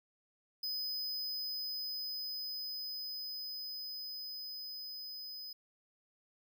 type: tone with level ramp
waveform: square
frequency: 5020 Hz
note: D#8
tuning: 15 cents sharp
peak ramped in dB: -36 to -44 dBFS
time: 0.63-5.53 s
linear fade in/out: 5 ms
effects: none